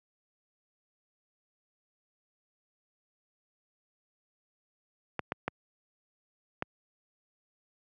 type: clicks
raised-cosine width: 0.5 ms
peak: -15 dBFS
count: 4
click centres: 5.193 / 5.321 / 5.48 / 6.624 s
effects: high-pass 100 Hz 12 dB/octave